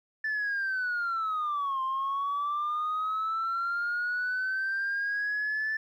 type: linear two-way sweep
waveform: sine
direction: down then up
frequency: 1760 to 1046.5 to 1760 Hz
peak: -26 dBFS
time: 0.24-5.77 s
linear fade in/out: 5 ms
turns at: 1.82 s
effects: tanh soft clip ceiling -25 dBFS + 11-bit